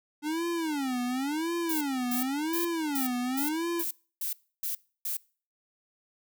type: tone with vibrato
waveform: square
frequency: 289.9 Hz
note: D4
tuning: 22 cents flat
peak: -29 dBFS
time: 0.22-3.84 s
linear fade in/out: 50 ms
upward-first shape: sine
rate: 0.93 Hz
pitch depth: 290 cents each way
type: noise bursts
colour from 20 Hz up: violet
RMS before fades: -32 dBFS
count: 9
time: 1.69-5.17 s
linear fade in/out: 5 ms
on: 120 ms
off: 300 ms
effects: noise-tail reverb RT60 0.4 s tail -23 dB re dry